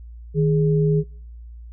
sine tone pair together, 155.56 / 415.3 Hz, D#3 / G#4, 0 / 0 cents, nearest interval octave + perfect fourth, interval 1700 cents, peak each -16 / -21 dBFS, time 0.34-1.04 s, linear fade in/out 50 ms, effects noise-tail reverb RT60 0.6 s tail -25 dB re dry + added 58 Hz sine -36 dBFS peak until 1.72 s

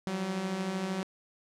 sawtooth beating tone pair, 177.4 / 190.4 Hz, F3 / F#3, +27 / +50 cents, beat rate 13 Hz, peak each -35 / -28 dBFS, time 0.07-1.03 s, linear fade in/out 0 ms, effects low-pass 8000 Hz 12 dB/octave

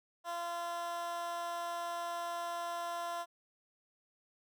15% pulse tone with high-pass filter, 343.4 Hz, F4, 29 cents flat, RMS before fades -39 dBFS, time 0.24-3.26 s, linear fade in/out 50 ms, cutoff 780 Hz, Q 2.7, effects none

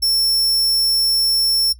sawtooth tone, 5400 Hz, E8, 41 cents sharp, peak -12 dBFS, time 0.02-1.73 s, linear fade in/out 10 ms, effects noise-tail reverb RT60 0.1 s tail -19 dB re dry + added 60 Hz sine -39 dBFS peak until 1.79 s

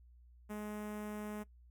sawtooth tone with notch filter, 210.3 Hz, G#3, 22 cents sharp, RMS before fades -43 dBFS, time 0.49-1.44 s, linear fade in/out 20 ms, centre 4300 Hz, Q 0.69, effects noise-tail reverb RT60 0.1 s tail -19 dB re dry + added 60 Hz sine -58 dBFS peak until 1.7 s

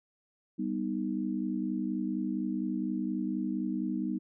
sine chord, G augmented, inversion none, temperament equal, 196 / 246.9 / 311.1 Hz, G3 / B3 / D#4, 0 / 0 / 0 cents, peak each -34 dBFS, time 0.58-4.19 s, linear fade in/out 20 ms, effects none

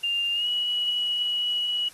sine tone with pitch glide, 2800 to 2926 Hz, F7 to F#7, +4 to -20 cents, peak -23 dBFS, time 0.03-1.89 s, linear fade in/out 10 ms, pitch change +76 cents, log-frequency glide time 0.33-0.48 s, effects white hiss -50 dBFS RMS until 1.93 s + AAC 32 kbps

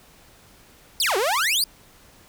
sawtooth exponential two-way sweep, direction down then up, 5274 to 359.8 to 5010 Hz, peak -16 dBFS, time 1-1.64 s, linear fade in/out 2 ms, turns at 1.17 s, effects pink hiss -52 dBFS RMS until 2.28 s

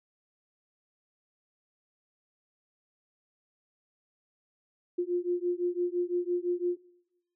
sine beating tone pair, 350.7 / 356.6 Hz, F4 / F4, +7 / +36 cents, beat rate 5.9 Hz, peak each -30 dBFS, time 4.98-6.77 s, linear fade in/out 10 ms, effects noise-tail reverb RT60 0.8 s tail -18 dB re dry

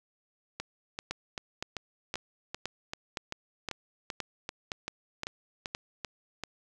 two click trains, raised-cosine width 0.2 ms, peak -16 / -18 dBFS, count 10 / 16, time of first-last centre 1.11-5.749 / 0.6-6.437 s, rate 1.94 / 2.57 Hz, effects none

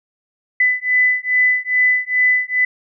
sine beating tone pair, 2000 / 2002.4 Hz, B6 / B6, +21 / +23 cents, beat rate 2.4 Hz, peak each -16 dBFS, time 0.6-2.65 s, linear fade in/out 5 ms, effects none

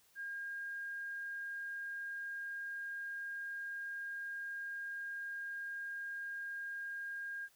sine tone, 1616 Hz, G#6, 48 cents flat, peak -40 dBFS, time 0.15-7.49 s, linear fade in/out 50 ms, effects white hiss -69 dBFS RMS until 7.55 s

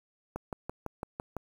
click train, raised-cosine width 1 ms, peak -21 dBFS, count 7, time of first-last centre 0.36-1.367 s, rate 5.96 Hz, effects 8-bit

